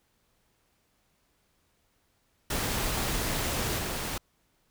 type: noise with level steps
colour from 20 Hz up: pink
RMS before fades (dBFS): -30 / -33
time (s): 2.5-4.18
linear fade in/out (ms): 5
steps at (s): 3.78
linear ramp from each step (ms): 10
effects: pink hiss -71 dBFS RMS until 4.7 s